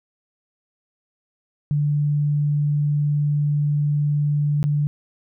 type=tone with dropouts; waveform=sine; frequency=146.83 Hz; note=D3; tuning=in tune; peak=-17 dBFS; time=1.71-4.87 s; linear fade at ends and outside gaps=0 ms; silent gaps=4.629-4.64 s; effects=none